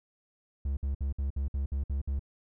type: tone bursts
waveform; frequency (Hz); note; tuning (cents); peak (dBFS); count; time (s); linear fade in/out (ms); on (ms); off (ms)
triangle; 69; C#2; -7; -26; 9; 0.65-2.194; 5; 120; 58
effects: none